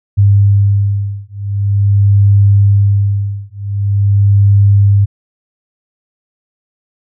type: beating tone pair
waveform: sine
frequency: 100.3 / 100.75 Hz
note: G2 / G2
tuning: +40 / +48 cents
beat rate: 0.45 Hz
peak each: -10 dBFS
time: 0.17-5.06 s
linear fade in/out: 20 ms
effects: none